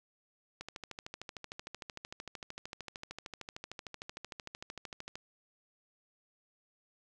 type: click train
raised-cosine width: 0.2 ms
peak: -25 dBFS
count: 61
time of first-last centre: 0.61-5.155 s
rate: 13.2 Hz
effects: none